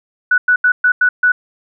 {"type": "tone bursts at uneven times", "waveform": "sine", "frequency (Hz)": 1479, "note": "F#6", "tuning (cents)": -1, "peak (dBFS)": -8, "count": 6, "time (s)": [[0.31, 0.38], [0.48, 0.56], [0.64, 0.72], [0.84, 0.92], [1.01, 1.09], [1.23, 1.32]], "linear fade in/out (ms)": 5, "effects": []}